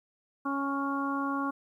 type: harmonic tone with a mistuned harmonic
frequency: 277.2 Hz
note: C#4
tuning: in tune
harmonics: 1 / 2 / 3 / 4 / 5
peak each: -31 / -42 / -39 / -33 / -38 dBFS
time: 0.45-1.51 s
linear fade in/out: 10 ms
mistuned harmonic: 5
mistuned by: +16 cents
effects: 11-bit